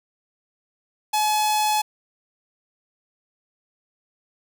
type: tone with notch filter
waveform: sawtooth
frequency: 851 Hz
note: G#5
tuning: 42 cents sharp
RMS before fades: -21 dBFS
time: 1.13-1.82 s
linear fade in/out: 10 ms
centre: 1800 Hz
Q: 1.8
effects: none